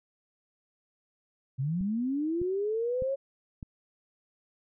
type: linear sweep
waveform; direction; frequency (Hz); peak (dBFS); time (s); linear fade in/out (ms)
sine; up; 124.7 to 554.4; -27; 1.58-3.16; 20
type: click train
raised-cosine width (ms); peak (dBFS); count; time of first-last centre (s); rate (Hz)
5; -27; 4; 1.81-3.628; 1.65
effects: none